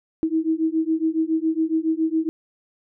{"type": "beating tone pair", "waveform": "sine", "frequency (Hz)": [317.3, 324.5], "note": ["D#4", "E4"], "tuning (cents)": [34, -27], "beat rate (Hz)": 7.2, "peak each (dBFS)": -22, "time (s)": [0.23, 2.29], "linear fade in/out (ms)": 0, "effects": []}